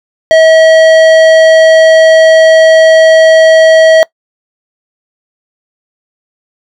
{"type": "tone with tanh clipping", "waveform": "sine", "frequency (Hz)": 642, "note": "E5", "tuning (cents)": -46, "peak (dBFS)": -3, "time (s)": [0.31, 4.03], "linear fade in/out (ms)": 0, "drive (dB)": 15, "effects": ["noise-tail reverb RT60 0.1 s tail -22 dB re dry"]}